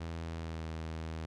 sawtooth tone with pitch glide, 82.41 to 80.39 Hz, E2 to E2, 0 to -43 cents, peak -34 dBFS, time 0-1.26 s, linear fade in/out 10 ms, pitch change -43 cents, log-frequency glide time 0.33-0.64 s, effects low-pass 6000 Hz 12 dB/octave

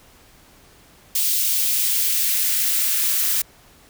blue noise with high-pass filter sweep, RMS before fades -20 dBFS, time 1.15-3.42 s, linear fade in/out 5 ms, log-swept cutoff 3100 to 1400 Hz, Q 1.1, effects pink hiss -51 dBFS RMS until 3.89 s

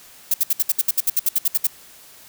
violet noise bursts, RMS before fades -17 dBFS, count 15, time 0.31-1.67 s, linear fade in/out 5 ms, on 30 ms, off 65 ms, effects white hiss -46 dBFS RMS until 2.28 s

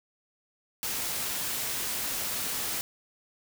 white noise, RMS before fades -32 dBFS, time 0.83-2.81 s, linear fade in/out 0 ms, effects none

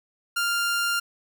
sawtooth tone, 1396.9 Hz, F6, in tune, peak -19 dBFS, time 0.36-1 s, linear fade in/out 10 ms, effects none

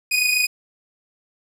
sawtooth tone pair together, 2463 / 2490 Hz, D#7 / D#7, -18 / +1 cents, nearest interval unison, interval 19 cents, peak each -19 / -15 dBFS, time 0.11-0.47 s, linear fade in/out 10 ms, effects resampled to 32000 Hz + 8-bit

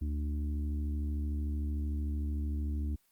harmonic tone, 73.3 Hz, D2, 3 cents flat, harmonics 1 / 3 / 4 / 5, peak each -31 / -43 / -44 / -56 dBFS, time 0.01-2.96 s, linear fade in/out 10 ms, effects white hiss -71 dBFS RMS until 3.11 s + Opus 24 kbps

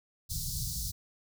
pink band-stop noise, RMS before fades -35 dBFS, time 0.29-0.92 s, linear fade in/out 20 ms, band 160 to 4200 Hz, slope 48 dB/octave, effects none

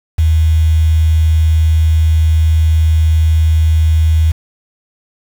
sine tone with quantisation, 79.7 Hz, D#2, 42 cents sharp, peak -7 dBFS, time 0.18-4.32 s, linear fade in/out 10 ms, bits 5, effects none

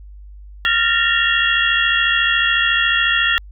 sine tone cluster, 1391 / 1791 / 1865 / 2769 / 3310 Hz, F6 / A6 / A#6 / F7 / G#7, -7 / +30 / 0 / -15 / -6 cents, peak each -20 dBFS, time 0.65-3.38 s, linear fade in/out 0 ms, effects added 50 Hz sine -35 dBFS peak until 3.51 s

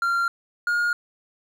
triangle tone pair in turn, 1383 / 1426 Hz, F6 / F6, -17 / +36 cents, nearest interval minor second, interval 53 cents, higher second, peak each -18 dBFS, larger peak neither, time 0.02-0.28 / 0.67-0.93 s, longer neither, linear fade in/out 2 ms, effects none

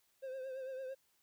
triangle tone with vibrato, 525 Hz, C5, 6 cents sharp, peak -39 dBFS, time 0.22-0.95 s, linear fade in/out 20 ms, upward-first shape triangle, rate 8.9 Hz, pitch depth 55 cents each way, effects white hiss -75 dBFS RMS until 1.22 s

